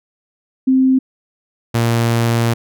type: tone pair in turn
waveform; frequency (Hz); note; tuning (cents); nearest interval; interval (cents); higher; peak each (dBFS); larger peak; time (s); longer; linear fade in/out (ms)
sine / sawtooth; 261.6 / 116.53; C4 / A#2; 0 / 0; octave + major second; 1400; first; -9; neither; 0.67-0.99 / 1.74-2.54; second; 10
effects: none